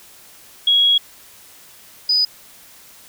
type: tone pair in turn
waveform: sine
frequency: 3318 / 4971 Hz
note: G#7 / D#8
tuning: -2 / -2 cents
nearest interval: perfect fifth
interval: 700 cents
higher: second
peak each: -11 / -13 dBFS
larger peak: first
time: 0.67-0.98 / 2.09-2.25 s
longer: first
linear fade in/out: 5 ms
effects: white hiss -45 dBFS RMS until 3.08 s